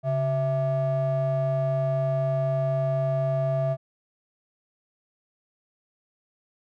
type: ring-modulated tone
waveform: triangle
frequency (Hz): 260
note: C4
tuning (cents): -11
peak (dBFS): -17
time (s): 0.03-3.77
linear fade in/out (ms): 50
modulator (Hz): 398
effects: none